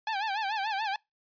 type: tone with vibrato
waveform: sawtooth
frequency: 830.6 Hz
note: G#5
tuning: in tune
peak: -25 dBFS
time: 0.07-0.96 s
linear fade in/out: 2 ms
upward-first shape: sine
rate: 6.9 Hz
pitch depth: 130 cents each way
effects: noise-tail reverb RT60 0.2 s tail -26 dB re dry + resampled to 11025 Hz